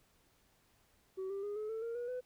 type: tone with pitch steps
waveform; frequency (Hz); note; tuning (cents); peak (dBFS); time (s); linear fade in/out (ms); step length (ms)
sine; 379.5 / 394.9 / 411 / 427.7 / 445.1 / 463.2 / 482 / 501.6; F#4 / G4 / G#4 / A4 / A4 / A#4 / B4 / B4; +44 / +13 / -18 / -49 / +20 / -11 / -42 / +27; -35; 1.17-2.21; 20; 130
effects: tanh soft clip ceiling -36 dBFS + pink hiss -71 dBFS RMS until 2.25 s